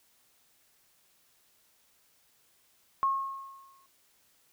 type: tone with exponential decay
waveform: sine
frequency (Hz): 1085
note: C#6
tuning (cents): -37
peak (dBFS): -22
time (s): 3.03-3.86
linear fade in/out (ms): 0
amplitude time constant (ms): 180
effects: white hiss -67 dBFS RMS until 4.52 s